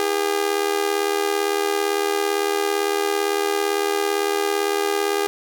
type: tone with amplitude modulation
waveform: sawtooth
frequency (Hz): 405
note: G#4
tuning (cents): -43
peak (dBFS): -12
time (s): 0-5.27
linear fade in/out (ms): 0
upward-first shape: sine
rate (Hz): 77.8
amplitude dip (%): 75
effects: none